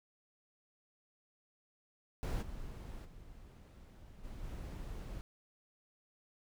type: noise with level steps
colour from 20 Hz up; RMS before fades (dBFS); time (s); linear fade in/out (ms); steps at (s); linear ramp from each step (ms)
brown; -35 / -46 / -54 / -47 / -44; 2.23-5.21; 0; 2.41 / 3.04 / 4.23 / 4.43; 20
effects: none